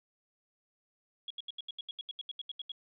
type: tone bursts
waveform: sine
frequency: 3322 Hz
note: G#7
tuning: in tune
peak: -37 dBFS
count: 15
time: 1.28-2.718 s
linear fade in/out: 2 ms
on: 24 ms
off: 77 ms
effects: none